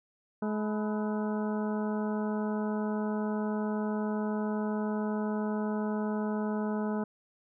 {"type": "harmonic tone with a mistuned harmonic", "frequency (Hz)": 212.6, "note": "G#3", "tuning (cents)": 41, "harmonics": [1, 2, 3, 4, 5, 6, 7], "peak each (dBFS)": [-30, -36, -40, -42, -44, -46, -47], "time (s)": [0.42, 7.04], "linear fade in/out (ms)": 5, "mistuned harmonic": 5, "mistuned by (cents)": -110, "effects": []}